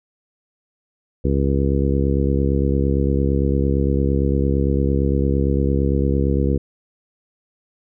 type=harmonic tone; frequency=68.8 Hz; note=C#2; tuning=12 cents flat; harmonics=1 / 2 / 3 / 4 / 5 / 6 / 7; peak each=-19 / -22 / -24 / -25 / -26 / -27 / -27 dBFS; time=1.24-6.58 s; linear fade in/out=10 ms; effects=none